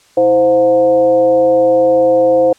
sine tone with frequency modulation, 521 Hz, C5, 7 cents flat, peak -7 dBFS, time 0.17-2.53 s, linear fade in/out 5 ms, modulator 197 Hz, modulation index 0.62, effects white hiss -49 dBFS RMS until 2.58 s + low-pass 8000 Hz 12 dB/octave

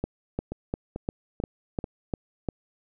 two click trains, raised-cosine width 2 ms, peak -19 / -14 dBFS, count 4 / 8, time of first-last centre 0.52-1.842 / 0.04-2.488 s, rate 2.27 / 2.86 Hz, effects none

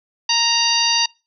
harmonic tone with a mistuned harmonic, 932.3 Hz, A#5, in tune, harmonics 1 / 2 / 3 / 4 / 5 / 6, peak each -23 / -28 / -20 / -24 / -18 / -24 dBFS, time 0.29-1.06 s, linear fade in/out 5 ms, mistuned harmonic 6, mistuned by +75 cents, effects noise-tail reverb RT60 0.3 s tail -26 dB re dry

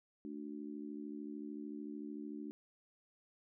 harmonic tone, 73.42 Hz, D2, in tune, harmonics 3 / 4 / 5, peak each -47 / -45 / -52 dBFS, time 0.25-2.51 s, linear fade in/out 0 ms, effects none

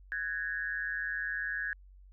sine tone with amplitude modulation, 1661.2 Hz, G#6, in tune, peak -28 dBFS, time 0.12-1.73 s, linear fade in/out 0 ms, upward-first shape sine, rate 160 Hz, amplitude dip 95%, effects added 47 Hz sine -52 dBFS peak until 2.12 s

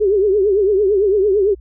sine tone with vibrato, 400.5 Hz, G4, 37 cents sharp, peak -11 dBFS, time 0-1.55 s, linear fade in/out 20 ms, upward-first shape triangle, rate 8.9 Hz, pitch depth 150 cents each way, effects added 60 Hz sine -37 dBFS peak until 1.6 s

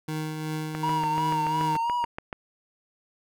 25% pulse tone with tremolo, 155.56 Hz, D#3, in tune, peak -24 dBFS, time 0.08-1.77 s, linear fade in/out 5 ms, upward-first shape triangle, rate 2.7 Hz, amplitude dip 40%
click train, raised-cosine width 0.5 ms, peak -18 dBFS, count 12, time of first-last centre 0.75-2.328 s, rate 6.97 Hz
triangle tone with vibrato, 941 Hz, A#5, 16 cents sharp, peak -22 dBFS, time 0.83-2.05 s, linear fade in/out 5 ms, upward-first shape sine, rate 2.9 Hz, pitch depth 54 cents each way
effects none

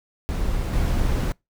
brown noise with level steps, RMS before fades -24 / -21 dBFS, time 0.29-1.32 s, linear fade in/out 0 ms, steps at 0.73 s, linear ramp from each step 2 ms, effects noise-tail reverb RT60 0.2 s tail -25 dB re dry

